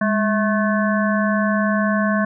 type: harmonic tone with a mistuned harmonic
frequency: 216.7 Hz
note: A3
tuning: 26 cents flat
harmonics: 1 / 3 / 5 / 7 / 8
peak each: -18 / -23 / -25 / -26 / -27 dBFS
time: 0.01-2.25 s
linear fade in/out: 5 ms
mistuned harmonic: 1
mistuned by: -92 cents
effects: none